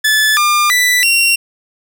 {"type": "tone with pitch steps", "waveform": "sawtooth", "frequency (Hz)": [1734, 1200, 1979, 2746], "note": ["A6", "D6", "B6", "F7"], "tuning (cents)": [-26, 37, 3, -30], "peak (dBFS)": -6, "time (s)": [0.04, 1.36], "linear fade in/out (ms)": 10, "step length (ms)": 330, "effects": []}